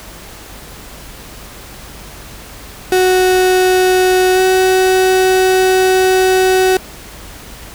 35% pulse tone with pitch glide, 370 to 374.5 Hz, F#4 to F#4, 0 to +21 cents, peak -7 dBFS, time 2.92-6.77 s, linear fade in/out 2 ms, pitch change +21 cents, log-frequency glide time 4.34-4.39 s, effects added 50 Hz sine -38 dBFS peak until 7.74 s + pink hiss -34 dBFS RMS until 7.74 s

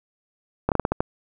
slowing click train, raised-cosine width 1 ms, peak -6 dBFS, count 7, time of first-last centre 0.69-1.005 s, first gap 28 ms, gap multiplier 1.25, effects none

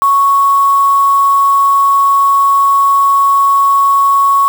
sine tone with quantisation, 1108.7 Hz, C#6, in tune, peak -6 dBFS, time 0.02-4.48 s, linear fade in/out 0 ms, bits 4, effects none

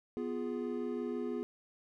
triangle chord, F diminished, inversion second, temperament equal, 246.9 / 349.2 / 415.3 Hz, Cb4 / F4 / Ab4, 0 / 0 / 0 cents, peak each -36 / -38 / -37 dBFS, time 0.17-1.43 s, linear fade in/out 0 ms, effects none

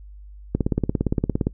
click train, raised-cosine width 3 ms, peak -7 dBFS, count 17, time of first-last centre 0.55-1.47 s, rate 17.4 Hz, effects noise-tail reverb RT60 0.1 s tail -23 dB re dry + added 50 Hz sine -39 dBFS peak until 1.53 s

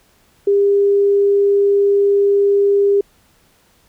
sine tone, 401.5 Hz, G4, 41 cents sharp, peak -10 dBFS, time 0.47-3.01 s, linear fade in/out 5 ms, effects pink hiss -55 dBFS RMS until 3.88 s

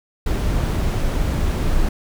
brown noise, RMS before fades -19 dBFS, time 0.26-1.89 s, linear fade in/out 5 ms, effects none

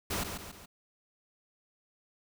pink noise with echo, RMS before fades -33 dBFS, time 0.1-0.24 s, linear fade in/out 10 ms, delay 140 ms, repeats 3, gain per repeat -6 dB, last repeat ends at 0.66 s, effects none

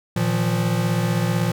square chord, Bb suspended fourth, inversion none, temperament equal with one note detuned, 116.54 / 158.83 / 174.61 Hz, Bb2 / Eb3 / F3, 0 / +36 / 0 cents, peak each -23 / -27 / -23 dBFS, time 0.16-1.52 s, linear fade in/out 5 ms, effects none

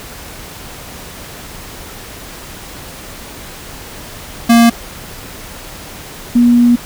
square / sine tone pair in turn, 233.1 / 240.3 Hz, A#3 / B3, 0 / -47 cents, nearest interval minor second, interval 53 cents, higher second, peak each -5 dBFS, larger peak neither, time 4.49-4.7 / 6.35-6.76 s, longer second, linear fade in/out 10 ms, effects pink hiss -31 dBFS RMS until 6.85 s

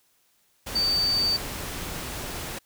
sine tone in noise, 4598 Hz, D8, 37 cents flat, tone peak -21 dBFS, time 0.75-1.37 s, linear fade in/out 10 ms, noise pink, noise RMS -34 dBFS, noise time 0.66-2.59 s, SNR +10 dB, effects white hiss -66 dBFS RMS until 2.65 s

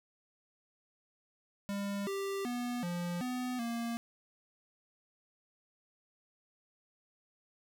square tone with pitch steps, 200.5 / 393.3 / 243.7 / 174.6 / 250.7 / 233.4 Hz, G3 / G4 / B3 / F3 / B3 / A#3, +39 / +6 / -23 / 0 / +26 / +2 cents, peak -35 dBFS, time 1.69-3.97 s, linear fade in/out 0 ms, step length 380 ms, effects none

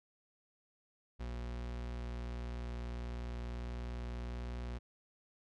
40% pulse tone, 60.1 Hz, B1, 46 cents flat, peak -38 dBFS, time 1.19-4.79 s, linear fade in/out 20 ms, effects low-pass 5000 Hz 12 dB/octave + MP3 96 kbps

